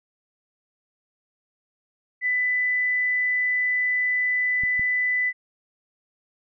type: tone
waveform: sine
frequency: 1995 Hz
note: B6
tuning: 17 cents sharp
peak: -20 dBFS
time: 2.21-5.33 s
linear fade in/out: 50 ms
type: clicks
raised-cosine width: 5 ms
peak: -25 dBFS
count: 2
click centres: 4.636 / 4.795 s
effects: none